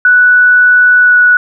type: tone with pitch glide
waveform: sine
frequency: 1480 to 1470.6 Hz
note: F#6 to F#6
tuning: 0 to -11 cents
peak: -3 dBFS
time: 0.05-1.37 s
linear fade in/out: 2 ms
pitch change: -11 cents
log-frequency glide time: 0.99-1.16 s
effects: none